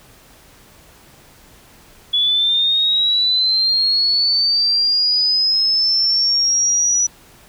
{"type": "linear sweep", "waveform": "sine", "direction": "up", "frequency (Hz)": [3400, 5900], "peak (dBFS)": -13, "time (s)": [2.13, 7.07], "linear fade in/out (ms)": 10, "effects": ["pink hiss -47 dBFS RMS until 7.48 s"]}